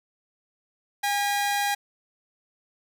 sawtooth tone pair together, 813 / 1935.9 Hz, G#5 / B6, -37 / -35 cents, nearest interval octave + minor third, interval 1502 cents, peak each -20 / -28 dBFS, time 1.03-1.75 s, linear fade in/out 10 ms, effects none

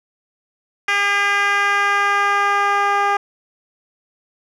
10% pulse tone with band-pass filter sweep, 403.9 Hz, G#4, 48 cents flat, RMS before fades -17 dBFS, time 0.88-3.17 s, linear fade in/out 5 ms, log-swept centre 2100 to 920 Hz, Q 1.4, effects none

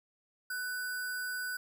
sine tone with sample-and-hold, 1492 Hz, F#6, 14 cents sharp, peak -34 dBFS, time 0.5-1.57 s, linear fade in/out 5 ms, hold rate 6300 Hz, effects none

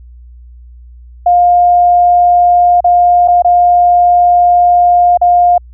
sine tone with dropouts, 707 Hz, F5, 21 cents sharp, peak -4 dBFS, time 1.26-5.58 s, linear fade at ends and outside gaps 5 ms, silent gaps 2.806-2.843 / 3.277-3.282 / 3.422-3.446 / 5.174-5.214 s, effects added 60 Hz sine -32 dBFS peak until 5.73 s

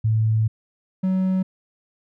sine / triangle tone pair in turn, 110.2 / 187.55 Hz, A2 / F#3, +3 / +24 cents, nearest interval major sixth, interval 921 cents, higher second, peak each -16 dBFS, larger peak neither, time 0.04-0.48 / 1.03-1.43 s, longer first, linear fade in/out 10 ms, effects none

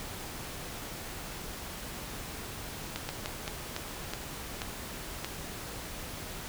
slowing click train, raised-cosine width 0.2 ms, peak -16 dBFS, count 8, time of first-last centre 2.96-5.246 s, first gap 130 ms, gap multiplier 1.3, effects pink hiss -41 dBFS RMS until 6.48 s

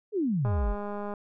sine exponential sweep, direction down, 452.7 to 37.73 Hz, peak -24 dBFS, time 0.12-0.76 s, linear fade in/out 50 ms
click train, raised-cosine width 1 ms, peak -23 dBFS, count 142, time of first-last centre 0.45-1.138 s, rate 205 Hz
effects none

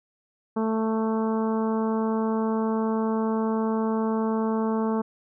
harmonic tone, 221.3 Hz, A3, 10 cents sharp, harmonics 1 / 2 / 3 / 4 / 5 / 6 / 7, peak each -24 / -28 / -36 / -33 / -36 / -42 / -48 dBFS, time 0.56-5.02 s, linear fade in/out 10 ms, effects none

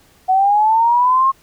sine linear sweep, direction up, 740 to 1083 Hz, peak -10 dBFS, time 0.28-1.32 s, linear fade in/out 20 ms, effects pink hiss -52 dBFS RMS until 1.42 s

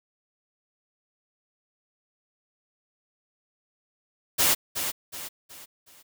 white noise with echo, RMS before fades -21 dBFS, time 4.38-4.55 s, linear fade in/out 20 ms, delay 370 ms, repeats 4, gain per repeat -8 dB, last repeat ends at 6.03 s, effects none

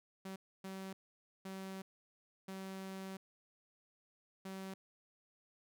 sawtooth tone bursts at uneven times, 191.3 Hz, G3, 42 cents flat, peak -40 dBFS, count 5, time 0.25-0.36 / 0.64-0.93 / 1.45-1.82 / 2.48-3.17 / 4.45-4.74 s, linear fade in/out 5 ms, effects none

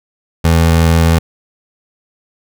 25% pulse tone, 82.41 Hz, E2, in tune, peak -4 dBFS, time 0.44-1.19 s, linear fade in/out 10 ms, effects none

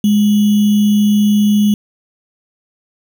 sine tone with sample-and-hold, 207.7 Hz, G#3, in tune, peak -8 dBFS, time 0.04-1.74 s, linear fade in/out 2 ms, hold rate 3150 Hz, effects none

